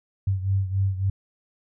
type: beating tone pair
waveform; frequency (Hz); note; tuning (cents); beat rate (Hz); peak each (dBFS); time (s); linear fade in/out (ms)
sine; 96 / 99.6; G2 / G2; -36 / +28; 3.6; -22 / -27; 0.27-1.1; 5
effects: none